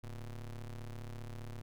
square ring-modulated tone, 61.6 Hz, B1, 4 cents flat, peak -40 dBFS, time 0.03-1.62 s, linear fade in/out 10 ms, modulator 44.1 Hz, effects none

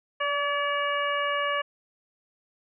harmonic tone with a mistuned harmonic, 572 Hz, D5, 46 cents flat, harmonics 1 / 2 / 3 / 4 / 5, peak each -30 / -28 / -31 / -35 / -34 dBFS, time 0.2-1.62 s, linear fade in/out 10 ms, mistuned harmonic 1, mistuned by +16 cents, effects none

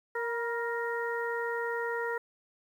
harmonic tone with a mistuned harmonic, 466.2 Hz, A#4, in tune, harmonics 1 / 2 / 3 / 4, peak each -33 / -37 / -38 / -37 dBFS, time 0.15-2.18 s, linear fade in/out 5 ms, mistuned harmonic 2, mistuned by +39 cents, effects 10-bit

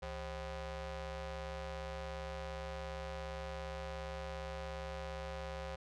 sawtooth ring-modulated tone, 233.1 Hz, A#3, in tune, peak -34 dBFS, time 0.02-5.76 s, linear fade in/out 10 ms, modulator 301 Hz, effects low-pass 5000 Hz 12 dB/octave

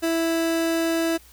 30% pulse tone, 329.6 Hz, E4, in tune, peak -18 dBFS, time 0.02-1.18 s, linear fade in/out 20 ms, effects added 60 Hz sine -52 dBFS peak until 1.32 s + white hiss -52 dBFS RMS until 1.32 s

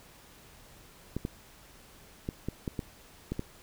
clicks, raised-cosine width 3 ms, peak -19 dBFS, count 8, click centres 1.166 / 1.251 / 2.289 / 2.486 / 2.678 / 2.792 / 3.32 / 3.394 s, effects pink hiss -55 dBFS RMS until 3.62 s

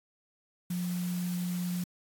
sine tone in noise, 177.7 Hz, F3, 30 cents sharp, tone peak -30 dBFS, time 0.7-1.84 s, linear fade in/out 5 ms, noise white, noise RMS -45 dBFS, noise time 0.7-1.84 s, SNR +12 dB, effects AAC 64 kbps

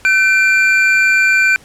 triangle tone pair together, 1521.8 / 2375 Hz, F#6 / D7, +48 / +19 cents, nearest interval minor sixth, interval 771 cents, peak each -10 dBFS, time 0.05-1.56 s, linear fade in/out 0 ms, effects pink hiss -44 dBFS RMS until 1.64 s + low-pass 11000 Hz 12 dB/octave

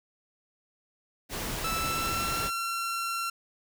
pink noise, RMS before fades -34 dBFS, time 1.29-2.51 s, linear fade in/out 50 ms
sawtooth tone with pitch glide, 1318 to 1362.1 Hz, E6 to F6, -1 to -44 cents, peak -26 dBFS, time 1.64-3.3 s, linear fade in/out 5 ms, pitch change +57 cents, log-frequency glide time 1.74-2.41 s
effects none

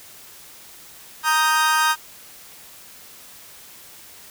40% pulse chord, Eb major, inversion second, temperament equal, 932.3 / 1244.5 / 1568 Hz, Bb5 / Eb6 / G6, 0 / 0 / 0 cents, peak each -20 dBFS, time 1.23-1.96 s, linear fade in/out 50 ms, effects white hiss -44 dBFS RMS until 4.3 s

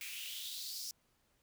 white noise with high-pass filter sweep, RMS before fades -44 dBFS, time 0.01-0.91 s, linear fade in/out 0 ms, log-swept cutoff 2300 to 5400 Hz, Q 4.7, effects pink hiss -75 dBFS RMS until 1.42 s

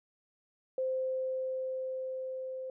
sine tone with level ramp, 520 Hz, C5, 11 cents flat, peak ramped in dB -29 to -37 dBFS, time 0.78-2.7 s, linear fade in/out 2 ms, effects none

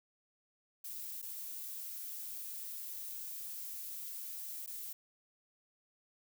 violet noise with dropouts, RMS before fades -44 dBFS, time 0.84-4.93 s, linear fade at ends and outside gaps 5 ms, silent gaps 1.217-1.225 / 4.663-4.673 s, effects none

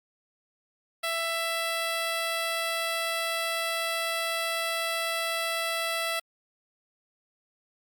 10% pulse tone, 664 Hz, E5, 12 cents sharp, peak -19 dBFS, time 1.03-6.2 s, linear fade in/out 10 ms, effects Opus 48 kbps

